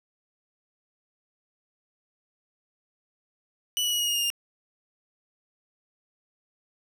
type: tone with pitch steps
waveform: sawtooth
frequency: 2960 / 2934 / 2909 / 2884 / 2859 / 2835 / 2810 Hz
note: F#7 / F#7 / F#7 / F#7 / F7 / F7 / F7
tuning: 0 / -15 / -30 / -45 / +40 / +25 / +10 cents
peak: -21 dBFS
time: 3.77-4.302 s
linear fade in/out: 0 ms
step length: 76 ms
effects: none